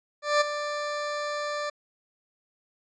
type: tone with ADSR envelope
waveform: 20% pulse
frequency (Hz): 590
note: D5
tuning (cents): +8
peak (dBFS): -13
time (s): 0.22-1.7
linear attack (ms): 190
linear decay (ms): 15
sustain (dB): -11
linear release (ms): 7
effects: resampled to 16000 Hz